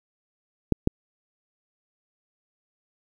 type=clicks; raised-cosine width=3 ms; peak=-6 dBFS; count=2; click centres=0.723 / 0.874 s; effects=8-bit